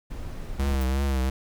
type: noise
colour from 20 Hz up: brown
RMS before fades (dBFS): -34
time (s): 0.1-0.76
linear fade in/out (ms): 10
type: tone with vibrato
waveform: square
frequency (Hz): 67.1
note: C2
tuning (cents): +44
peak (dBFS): -23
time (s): 0.59-1.3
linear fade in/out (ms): 5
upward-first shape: triangle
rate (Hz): 2.8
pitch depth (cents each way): 80
type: noise with exponential decay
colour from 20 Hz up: violet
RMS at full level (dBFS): -34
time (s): 0.81-0.89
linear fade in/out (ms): 5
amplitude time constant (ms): 16
effects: none